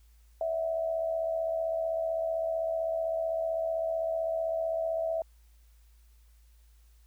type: tone with amplitude modulation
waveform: sine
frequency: 654 Hz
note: E5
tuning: 14 cents flat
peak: -25 dBFS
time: 0.41-5.22 s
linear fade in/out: 2 ms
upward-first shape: sine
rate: 75.7 Hz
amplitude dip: 60%
effects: added 56 Hz sine -56 dBFS peak until 7.06 s + white hiss -70 dBFS RMS until 7.06 s